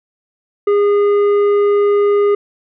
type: tone with tanh clipping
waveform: sine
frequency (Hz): 408.6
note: G#4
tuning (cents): -28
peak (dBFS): -11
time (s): 0.67-2.35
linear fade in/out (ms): 5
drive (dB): 8
effects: none